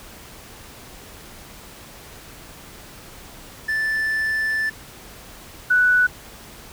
triangle / sine tone pair in turn, 1759 / 1482.3 Hz, A6 / F#6, -1 / +3 cents, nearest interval minor third, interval 296 cents, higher first, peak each -18 / -13 dBFS, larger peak second, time 3.68-4.7 / 5.7-6.07 s, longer first, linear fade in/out 10 ms, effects pink hiss -42 dBFS RMS until 6.72 s

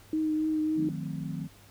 sine tone with vibrato, 311.1 Hz, D#4, in tune, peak -25 dBFS, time 0.13-0.89 s, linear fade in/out 2 ms, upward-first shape triangle, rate 3.6 Hz, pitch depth 19 cents each way
sine chord, D# diminished seventh, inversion none, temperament equal with one note detuned, 155.56 / 180.88 / 220 / 261.6 Hz, D#3 / F#3 / A3 / C4, 0 / -39 / 0 / 0 cents, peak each -35 / -37 / -41 / -40 dBFS, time 0.75-1.49 s, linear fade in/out 50 ms
effects added 101 Hz sine -56 dBFS peak until 1.7 s + pink hiss -56 dBFS RMS until 1.7 s

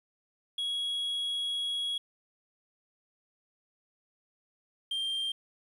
sine tone pair in turn, 3325 / 3179 Hz, G#7 / G7, +1 / +24 cents, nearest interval minor second, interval 77 cents, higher first, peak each -27 dBFS, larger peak neither, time 0.58-1.98 / 4.91-5.32 s, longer first, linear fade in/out 5 ms, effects tanh soft clip ceiling -29 dBFS + 10-bit

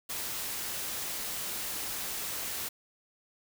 white noise, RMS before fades -36 dBFS, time 0.09-2.69 s, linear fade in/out 10 ms, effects none

